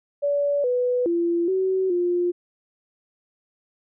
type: tone with pitch steps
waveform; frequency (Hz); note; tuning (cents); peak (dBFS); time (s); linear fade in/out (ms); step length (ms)
sine; 573 / 495 / 341.6 / 377.8 / 352.4; D5 / B4 / F4 / F#4 / F4; -43 / +4 / -38 / +36 / +16; -19; 0.22-2.32; 20; 420
effects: none